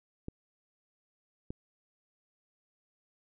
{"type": "clicks", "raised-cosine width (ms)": 3, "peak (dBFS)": -25, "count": 2, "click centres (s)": [0.284, 1.505], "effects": []}